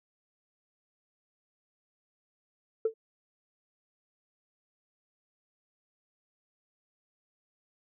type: tone with exponential decay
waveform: sine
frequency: 445.1 Hz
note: A4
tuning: 20 cents sharp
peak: -19 dBFS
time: 2.85-2.94 s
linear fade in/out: 5 ms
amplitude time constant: 19 ms
effects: tanh soft clip ceiling -19 dBFS